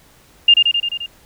sine tone with echo, 2811 Hz, F7, 11 cents sharp, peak -5 dBFS, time 0.48-0.54 s, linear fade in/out 5 ms, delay 87 ms, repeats 6, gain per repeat -3 dB, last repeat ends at 1.062 s, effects pink hiss -50 dBFS RMS until 1.25 s

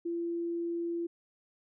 sine tone, 340.1 Hz, F4, 46 cents flat, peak -31 dBFS, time 0.05-1.07 s, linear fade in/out 10 ms, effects none

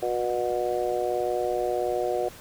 harmonic tone, 121.6 Hz, B2, 26 cents flat, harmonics 3 / 4 / 5 / 6, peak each -29 / -29 / -30 / -30 dBFS, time 0.02-2.29 s, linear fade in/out 10 ms, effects pink hiss -46 dBFS RMS until 2.4 s

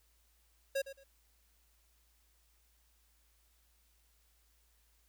square tone with echo, 546 Hz, C#5, 26 cents flat, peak -32 dBFS, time 0.75-0.82 s, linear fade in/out 10 ms, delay 110 ms, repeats 2, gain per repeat -13 dB, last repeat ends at 1.04 s, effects added 56 Hz sine -70 dBFS peak until 5.08 s + white hiss -73 dBFS RMS until 5.08 s

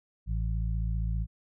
harmonic tone, 55.2 Hz, A1, 6 cents sharp, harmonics 1 / 2 / 3, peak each -28 / -34 / -38 dBFS, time 0.26-1.27 s, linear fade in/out 50 ms, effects none

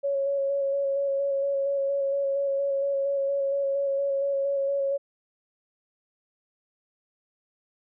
sine tone with vibrato, 554.4 Hz, C#5, in tune, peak -23 dBFS, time 0.03-4.98 s, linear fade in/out 20 ms, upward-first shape square, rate 4.3 Hz, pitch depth 15 cents each way, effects none

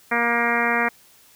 harmonic tone with a mistuned harmonic, 236.2 Hz, A#3, 23 cents sharp, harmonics 1 / 2 / 3 / 4 / 5 / 6 / 7 / 8 / 9 / 10, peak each -28 / -28 / -27 / -28 / -28 / -28 / -27 / -25 / -27 / -30 dBFS, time 0.11-0.89 s, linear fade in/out 10 ms, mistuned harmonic 7, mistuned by -23 cents, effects white hiss -53 dBFS RMS until 1.35 s

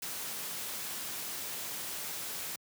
white noise, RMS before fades -39 dBFS, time 0.02-2.56 s, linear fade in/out 5 ms, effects high-pass 100 Hz 12 dB/octave

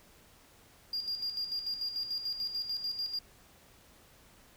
sine tone with tremolo, 4809 Hz, D8, 40 cents sharp, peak -29 dBFS, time 0.93-3.19 s, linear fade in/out 5 ms, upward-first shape square, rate 6.8 Hz, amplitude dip 65%, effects tanh soft clip ceiling -30 dBFS + pink hiss -60 dBFS RMS until 4.56 s

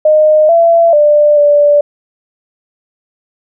sine tone with pitch steps, 615 / 673 / 593 / 584 Hz, D#5 / E5 / D5 / D5, -20 / +36 / +17 / -10 cents, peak -4 dBFS, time 0.05-1.81 s, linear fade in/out 5 ms, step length 440 ms, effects none

